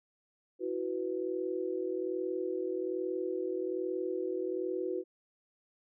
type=chord; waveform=sine; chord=E suspended second; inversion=none; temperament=just; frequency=329.6 / 370.8 / 494.4 Hz; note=E4 / F#4 / B4; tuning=0 / +4 / +2 cents; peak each=-38 / -34 / -38 dBFS; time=0.59-5.04 s; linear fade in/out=50 ms; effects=none